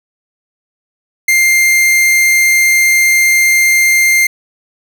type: tone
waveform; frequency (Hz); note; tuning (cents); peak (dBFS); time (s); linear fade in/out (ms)
45% pulse; 2105; C7; +10; -7; 1.28-4.27; 5
effects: none